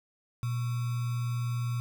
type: tone with sample-and-hold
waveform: sine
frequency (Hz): 120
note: B2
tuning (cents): -49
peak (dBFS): -28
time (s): 0.43-1.8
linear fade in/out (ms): 0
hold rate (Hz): 1225
effects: none